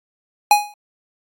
square tone with exponential decay, 830 Hz, G#5, 1 cent flat, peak -6 dBFS, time 0.51-0.74 s, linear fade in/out 2 ms, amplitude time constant 49 ms, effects AAC 48 kbps

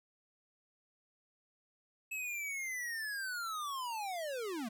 square linear sweep, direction down, 2606 to 207.7 Hz, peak -38 dBFS, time 2.11-4.69 s, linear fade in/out 10 ms, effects none

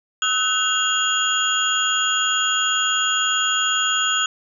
sine tone cluster, 1287 / 1509 / 2803 / 3266 / 6880 Hz, E6 / F#6 / F7 / G#7 / A8, -42 / +34 / +6 / -30 / -40 cents, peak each -24 dBFS, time 0.22-4.26 s, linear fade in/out 2 ms, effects none

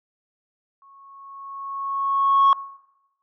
sine tone with exponential growth, 1100 Hz, C#6, 14 cents flat, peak -9 dBFS, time 0.82-2.53 s, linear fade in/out 1 ms, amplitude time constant 370 ms, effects noise-tail reverb RT60 0.9 s tail -21 dB re dry + tanh soft clip ceiling -10 dBFS

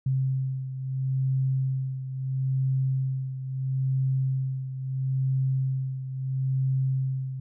sine beating tone pair, 132.2 / 132.95 Hz, C3 / C3, +18 / +28 cents, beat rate 0.75 Hz, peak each -25 / -31 dBFS, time 0.06-7.4 s, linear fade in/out 5 ms, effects none

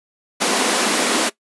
pink high-pass noise, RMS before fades -18 dBFS, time 0.4-1.3 s, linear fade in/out 20 ms, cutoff 210 Hz, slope 48 dB/octave, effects noise-tail reverb RT60 0.1 s tail -19 dB re dry + resampled to 24000 Hz

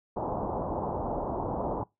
white low-pass noise, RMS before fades -32 dBFS, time 0.16-1.84 s, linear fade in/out 10 ms, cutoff 970 Hz, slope 48 dB/octave, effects noise-tail reverb RT60 0.2 s tail -22 dB re dry

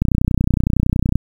click train, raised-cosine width 5 ms, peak -3 dBFS, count 36, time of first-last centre 0.02-1.156 s, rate 30.8 Hz, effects 7-bit

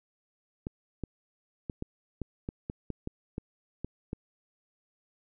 clicks, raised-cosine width 3 ms, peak -21 dBFS, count 12, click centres 0.669 / 1.037 / 1.698 / 1.824 / 2.217 / 2.489 / 2.699 / 2.903 / 3.074 / 3.381 / 3.846 / 4.131 s, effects none

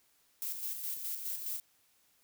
violet noise with tremolo, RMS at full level -37 dBFS, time 0.42-1.6 s, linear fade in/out 0 ms, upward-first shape square, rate 4.8 Hz, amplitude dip 45%, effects white hiss -70 dBFS RMS until 2.23 s

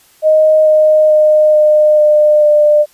sine tone with pitch steps, 622.3 / 617.3 / 612.3 / 607.4 / 602.5 / 597.6 Hz, D#5 / D#5 / D#5 / D#5 / D5 / D5, 0 / -14 / -28 / -42 / +44 / +30 cents, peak -5 dBFS, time 0.22-2.86 s, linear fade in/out 50 ms, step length 440 ms, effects white hiss -48 dBFS RMS until 2.93 s + resampled to 32000 Hz

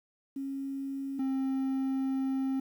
sine / triangle tone pair in turn, 272.9 / 266.4 Hz, C#4 / C4, -27 / +31 cents, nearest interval unison, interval 42 cents, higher first, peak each -33 / -26 dBFS, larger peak second, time 0.36-1.19 / 1.19-2.6 s, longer second, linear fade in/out 5 ms, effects 10-bit

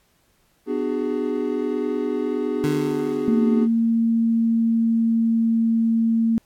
triangle chord, G# half-diminished seventh, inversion first, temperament just, 249.2 / 299 / 373.8 / 415.3 Hz, B3 / D4 / F#4 / G#4, +16 / +31 / +18 / 0 cents, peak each -25 / -25 / -26 / -24 dBFS, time 0.66-3.68 s, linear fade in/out 50 ms
25% pulse tone with exponential decay, 149.8 Hz, D3, 35 cents sharp, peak -18 dBFS, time 2.64-3.98 s, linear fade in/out 0 ms, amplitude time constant 290 ms
sine tone with pitch glide, 228.9 to 227.2 Hz, A#3 to A#3, -31 to -44 cents, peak -16 dBFS, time 3.28-6.38 s, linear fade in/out 0 ms, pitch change -13 cents, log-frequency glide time 3.85-5.94 s
effects pink hiss -63 dBFS RMS until 6.45 s + AAC 64 kbps

